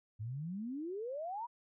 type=exponential sweep; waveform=sine; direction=up; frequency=101.9 to 987.8 Hz; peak=-38 dBFS; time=0.19-1.47 s; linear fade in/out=20 ms; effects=none